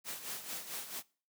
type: noise with tremolo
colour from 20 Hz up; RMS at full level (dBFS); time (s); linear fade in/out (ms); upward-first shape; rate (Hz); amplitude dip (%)
white; -40; 0.04-1.03; 50; sine; 4.5; 65
effects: noise-tail reverb RT60 0.4 s tail -23 dB re dry + high-pass 150 Hz 12 dB/octave